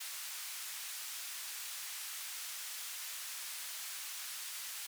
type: band-pass noise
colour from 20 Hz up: white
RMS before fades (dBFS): -44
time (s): 0-4.87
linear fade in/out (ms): 10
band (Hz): 1300 to 13000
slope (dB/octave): 12
effects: none